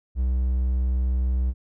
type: tone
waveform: triangle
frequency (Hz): 63.2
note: B1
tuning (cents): +41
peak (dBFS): -18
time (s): 0.15-1.54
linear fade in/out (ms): 50
effects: none